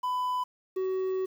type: tone pair in turn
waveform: triangle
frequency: 1000 / 376.3 Hz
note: B5 / F#4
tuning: +21 / +29 cents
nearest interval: octave + perfect fourth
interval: 1692 cents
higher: first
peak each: -25 dBFS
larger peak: neither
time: 0.03-0.44 / 0.76-1.26 s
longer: second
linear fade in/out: 10 ms
effects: 9-bit